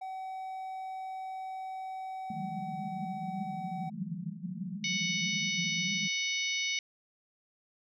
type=tone; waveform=triangle; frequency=758 Hz; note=F#5; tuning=42 cents sharp; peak=-35 dBFS; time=0.01-3.9 s; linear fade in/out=10 ms
type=band-pass noise; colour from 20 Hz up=pink; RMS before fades=-39 dBFS; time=2.3-6.08 s; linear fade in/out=5 ms; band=160 to 210 Hz; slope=96 dB/octave
type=harmonic tone; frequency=740 Hz; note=F#5; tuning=in tune; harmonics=3 / 4 / 5 / 6 / 7 / 8; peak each=-33 / -37 / -37 / -43 / -42 / -39 dBFS; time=4.84-6.79 s; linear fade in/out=2 ms
effects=none